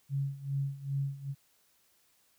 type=tone with tremolo; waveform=sine; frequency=138.59 Hz; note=C#3; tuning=in tune; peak=-28 dBFS; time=0.09-1.35 s; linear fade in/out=50 ms; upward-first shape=sine; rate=2.5 Hz; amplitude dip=85%; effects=white hiss -69 dBFS RMS until 2.38 s